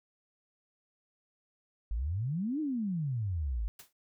sine exponential two-way sweep, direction up then down, 49 to 319.1 to 49 Hz, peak -30 dBFS, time 1.91-3.68 s, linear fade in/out 0 ms, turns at 2.6 s
white noise with exponential decay, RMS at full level -45 dBFS, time 3.79-3.93 s, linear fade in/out 5 ms, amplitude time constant 30 ms
effects none

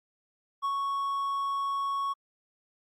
triangle tone with ADSR envelope, 1108.7 Hz, C#6, in tune, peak -24 dBFS, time 0.62-2.14 s, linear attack 28 ms, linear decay 62 ms, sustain -2 dB, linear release 21 ms, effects Opus 48 kbps

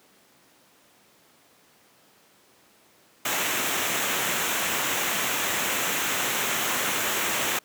pink noise with comb filter, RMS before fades -26 dBFS, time 3.25-7.59 s, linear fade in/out 5 ms, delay 0.21 ms, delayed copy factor -0.55, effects pink hiss -58 dBFS RMS until 7.64 s + high-pass 200 Hz 12 dB/octave

